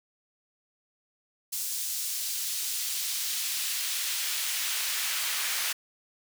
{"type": "noise with high-pass filter sweep", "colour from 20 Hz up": "pink", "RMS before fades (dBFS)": -31, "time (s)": [1.52, 5.73], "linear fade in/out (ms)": 10, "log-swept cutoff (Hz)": [6200, 1700], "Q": 0.77, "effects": []}